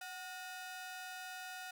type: ring-modulated tone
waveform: sawtooth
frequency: 1094 Hz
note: C#6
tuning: 23 cents flat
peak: -38 dBFS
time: 0.01-1.71 s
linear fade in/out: 5 ms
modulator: 348 Hz
effects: none